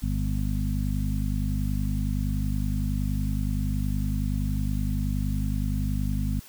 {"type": "harmonic tone with a mistuned harmonic", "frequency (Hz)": 50.7, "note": "G#1", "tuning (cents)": -41, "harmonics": [1, 2, 3, 4, 5], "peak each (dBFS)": [-27, -30, -32, -33, -34], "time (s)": [0.02, 6.4], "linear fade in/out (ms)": 10, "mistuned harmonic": 5, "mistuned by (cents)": -16, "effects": ["white hiss -49 dBFS RMS until 6.48 s"]}